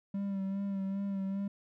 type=tone with vibrato; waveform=triangle; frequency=196 Hz; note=G3; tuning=in tune; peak=-30 dBFS; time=0.14-1.48 s; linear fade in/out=5 ms; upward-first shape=sine; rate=2.5 Hz; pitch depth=32 cents each way; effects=none